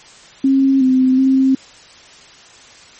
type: tone with pitch steps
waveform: sine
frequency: 269.9 / 258.9 / 265.4 Hz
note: C#4 / C4 / C4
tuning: -46 / -18 / +25 cents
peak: -9 dBFS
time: 0.44-1.55 s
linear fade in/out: 5 ms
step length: 370 ms
effects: white hiss -42 dBFS RMS until 2.99 s + MP3 32 kbps